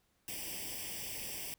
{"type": "noise with comb filter", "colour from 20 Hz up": "white", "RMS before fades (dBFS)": -42, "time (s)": [0.28, 1.54], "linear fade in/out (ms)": 0, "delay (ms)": 0.37, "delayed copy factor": 0.9, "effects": ["pink hiss -75 dBFS RMS until 1.58 s"]}